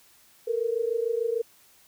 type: tone pair together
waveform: sine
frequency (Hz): 449.2 / 475.9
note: A4 / A#4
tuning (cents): +36 / +36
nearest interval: minor second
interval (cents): 100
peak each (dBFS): -27 / -27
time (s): 0.47-1.42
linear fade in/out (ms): 10
effects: white hiss -58 dBFS RMS until 1.87 s